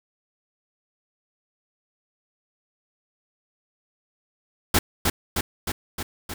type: noise with echo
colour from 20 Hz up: pink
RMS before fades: -18 dBFS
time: 4.74-4.79 s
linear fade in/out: 5 ms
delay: 310 ms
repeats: 5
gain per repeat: -3 dB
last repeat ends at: 6.34 s
effects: none